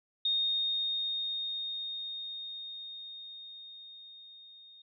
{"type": "tone with level ramp", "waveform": "sine", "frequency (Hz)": 3696, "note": "A#7", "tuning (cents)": -16, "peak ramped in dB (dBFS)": [-26, -52], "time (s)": [0.25, 4.82], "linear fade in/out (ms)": 5, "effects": []}